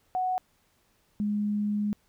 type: tone pair in turn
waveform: sine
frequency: 740 / 207.7 Hz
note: F#5 / G#3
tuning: 0 / 0 cents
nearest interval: octave + minor seventh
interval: 2200 cents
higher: first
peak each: -25 dBFS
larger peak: neither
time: 0.15-0.38 / 1.2-1.93 s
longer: second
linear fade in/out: 0 ms
effects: pink hiss -68 dBFS RMS until 2.08 s